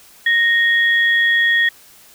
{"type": "tone pair together", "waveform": "sine", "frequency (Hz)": [1860, 3342], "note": ["A#6", "G#7"], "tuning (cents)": [-4, 10], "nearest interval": "minor seventh", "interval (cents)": 1014, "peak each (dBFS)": [-12, -22], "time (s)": [0.26, 1.69], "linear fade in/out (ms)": 5, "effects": ["white hiss -46 dBFS RMS until 2.14 s"]}